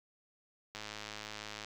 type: click train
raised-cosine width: 0.2 ms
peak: -25 dBFS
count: 96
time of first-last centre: 0.75-1.646 s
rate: 106 Hz
effects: 9-bit